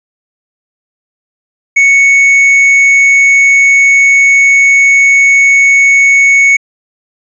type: tone with tanh clipping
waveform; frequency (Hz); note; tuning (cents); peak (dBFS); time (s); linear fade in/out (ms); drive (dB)
sine; 2217; C#7; 0; -4; 1.76-6.57; 10; 5
effects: resampled to 22050 Hz